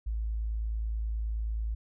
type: tone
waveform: sine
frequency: 54.7 Hz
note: A1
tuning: 9 cents flat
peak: -29 dBFS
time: 0.06-1.75 s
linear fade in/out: 10 ms
effects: none